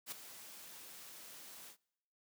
white noise with ADSR envelope, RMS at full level -41 dBFS, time 0.06-1.77 s, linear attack 59 ms, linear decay 6 ms, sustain -12 dB, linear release 88 ms, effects noise-tail reverb RT60 0.9 s tail -26 dB re dry + high-pass 150 Hz 12 dB/octave

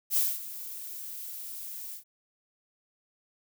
violet noise with ADSR envelope, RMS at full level -24 dBFS, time 0.1-2.04 s, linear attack 64 ms, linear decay 220 ms, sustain -16 dB, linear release 110 ms, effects none

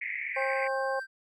white band-pass noise, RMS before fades -35 dBFS, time 0.01-0.68 s, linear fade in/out 10 ms, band 1900 to 2300 Hz, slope 96 dB/octave
triangle tone, 1568 Hz, G6, in tune, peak -33 dBFS, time 0.34-1.07 s, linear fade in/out 50 ms
harmonic tone, 267.7 Hz, C4, 40 cents sharp, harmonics 2 / 3 / 4, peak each -30 / -34 / -36 dBFS, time 0.36-1 s, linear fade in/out 10 ms
effects none

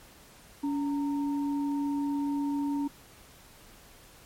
sine tone pair together, 284 / 920 Hz, C#4 / A#5, +42 / -23 cents, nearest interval octave + minor sixth, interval 2035 cents, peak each -27 / -39 dBFS, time 0.63-2.88 s, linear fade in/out 10 ms, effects pink hiss -54 dBFS RMS until 4.25 s + MP3 64 kbps

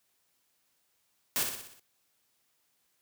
white noise with echo, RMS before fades -29 dBFS, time 1.36-1.43 s, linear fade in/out 0 ms, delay 61 ms, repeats 6, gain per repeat -5 dB, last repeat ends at 1.796 s, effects white hiss -74 dBFS RMS until 3.01 s + high-pass 60 Hz 12 dB/octave

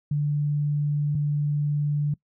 sine tone pair in turn, 146.83 / 146.83 Hz, D3 / D3, 0 / 0 cents, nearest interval unison, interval 0 cents, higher neither, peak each -21 dBFS, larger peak neither, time 0.11-1.15 / 1.15-2.14 s, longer first, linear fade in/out 5 ms, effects noise-tail reverb RT60 0.1 s tail -22 dB re dry

